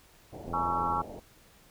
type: low-pass noise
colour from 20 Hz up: white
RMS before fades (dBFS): -44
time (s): 0.32-1.2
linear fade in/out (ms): 10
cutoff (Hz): 780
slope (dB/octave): 48
type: click train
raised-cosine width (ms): 2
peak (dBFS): -26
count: 47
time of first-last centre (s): 0.48-1.017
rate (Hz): 85.6
type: chord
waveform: sine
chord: A# half-diminished seventh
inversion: third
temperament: just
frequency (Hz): 839.1 / 932.3 / 1118.8 / 1342.6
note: G#5 / A#5 / C#6 / E6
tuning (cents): +18 / 0 / +16 / +31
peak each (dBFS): -31 / -36 / -32 / -33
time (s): 0.53-1.02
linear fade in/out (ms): 10
effects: pink hiss -59 dBFS RMS until 1.7 s